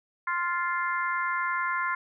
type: harmonic tone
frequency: 349 Hz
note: F4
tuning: 1 cent flat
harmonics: 3 / 4 / 5 / 6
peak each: -29 / -31 / -33 / -35 dBFS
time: 0.27-1.95 s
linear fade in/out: 5 ms
effects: none